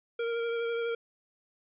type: tone with vibrato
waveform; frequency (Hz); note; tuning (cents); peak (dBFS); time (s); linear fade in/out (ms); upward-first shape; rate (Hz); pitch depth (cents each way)
square; 465.3; A#4; -3; -30; 0.19-0.95; 5; sine; 12; 16
effects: resampled to 8000 Hz